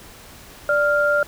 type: tone pair together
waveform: sine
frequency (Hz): 587.3 / 1396.9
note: D5 / F6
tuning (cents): 0 / 0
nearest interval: octave + minor third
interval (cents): 1500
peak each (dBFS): -18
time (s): 0.69-1.23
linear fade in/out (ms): 2
effects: pink hiss -43 dBFS RMS until 1.27 s